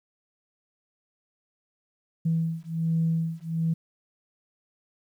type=beating tone pair; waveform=sine; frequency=163 / 164.3 Hz; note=E3 / E3; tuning=-19 / -5 cents; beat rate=1.3 Hz; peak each=-26 dBFS; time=2.25-3.74 s; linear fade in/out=10 ms; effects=tanh soft clip ceiling -16 dBFS + 10-bit